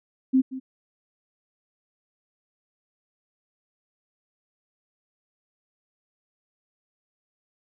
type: tone with echo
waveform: sine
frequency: 261.6 Hz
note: C4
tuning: in tune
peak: -15 dBFS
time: 0.33-0.42 s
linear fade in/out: 20 ms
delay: 180 ms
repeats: 1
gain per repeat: -15 dB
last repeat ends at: 0.6 s
effects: none